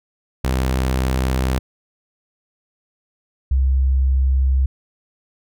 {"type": "tone pair in turn", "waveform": ["sawtooth", "sine"], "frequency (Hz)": [64.6, 66.07], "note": ["C2", "C2"], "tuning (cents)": [-21, 17], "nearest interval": "unison", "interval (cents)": 38, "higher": "second", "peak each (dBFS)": -13, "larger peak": "neither", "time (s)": [[0.44, 1.59], [3.51, 4.66]], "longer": "neither", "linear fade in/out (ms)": 5, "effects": []}